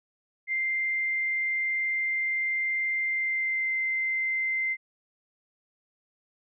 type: tone with pitch glide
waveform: sine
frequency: 2093 to 2079 Hz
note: C7 to C7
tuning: 0 to -12 cents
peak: -25 dBFS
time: 0.47-4.77 s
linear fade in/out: 50 ms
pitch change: -12 cents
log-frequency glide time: 3.09-3.73 s
effects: none